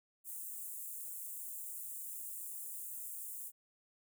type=high-pass noise; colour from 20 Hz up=white; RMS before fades=-45 dBFS; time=0.24-3.52 s; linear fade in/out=50 ms; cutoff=7600 Hz; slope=48 dB/octave; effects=none